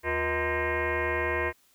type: tone with frequency modulation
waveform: sine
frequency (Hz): 756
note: F#5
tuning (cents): +37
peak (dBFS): -25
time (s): 0.03-1.53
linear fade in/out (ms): 50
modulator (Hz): 278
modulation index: 5.3
effects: white hiss -64 dBFS RMS until 1.74 s